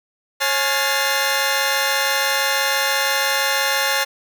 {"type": "tone cluster", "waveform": "20% pulse", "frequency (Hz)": [546, 842, 1410, 1779, 2079], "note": ["C#5", "G#5", "F6", "A6", "C7"], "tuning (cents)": [-26, 24, 16, 19, -12], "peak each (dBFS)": -19, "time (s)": [0.4, 4.05], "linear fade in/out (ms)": 20, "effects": []}